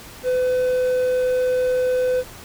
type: tone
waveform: triangle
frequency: 505 Hz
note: B4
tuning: 39 cents sharp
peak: -15 dBFS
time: 0.23-2.24 s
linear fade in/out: 50 ms
effects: pink hiss -40 dBFS RMS until 2.44 s